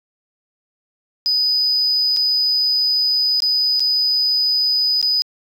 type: tone with dropouts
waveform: sine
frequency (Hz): 4983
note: D#8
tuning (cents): +2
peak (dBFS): -13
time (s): 1.26-5.22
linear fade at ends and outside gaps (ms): 0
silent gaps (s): 2.164-2.17 / 3.403-3.422 / 3.796-3.804 / 5.014-5.027
effects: tanh soft clip ceiling -11 dBFS